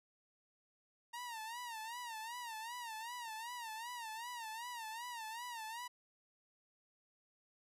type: tone with vibrato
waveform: sawtooth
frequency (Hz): 926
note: A#5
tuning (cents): -12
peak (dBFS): -40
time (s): 1.13-5.88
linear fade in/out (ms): 10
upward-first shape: sine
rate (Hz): 2.6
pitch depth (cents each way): 110
effects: resampled to 32000 Hz